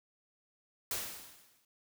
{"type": "noise with exponential decay", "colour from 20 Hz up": "white", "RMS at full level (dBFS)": -34, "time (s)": [0.91, 1.65], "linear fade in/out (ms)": 2, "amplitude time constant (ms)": 160, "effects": []}